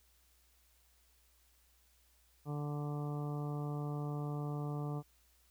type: harmonic tone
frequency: 146.83 Hz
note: D3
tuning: in tune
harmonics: 1 / 2 / 3 / 4 / 5 / 6 / 7 / 8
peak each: -37 / -45 / -47 / -53 / -50 / -55 / -56 / -53 dBFS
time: 2.45-5.03 s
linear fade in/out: 50 ms
effects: added 60 Hz sine -70 dBFS peak until 5.5 s + white hiss -71 dBFS RMS until 5.5 s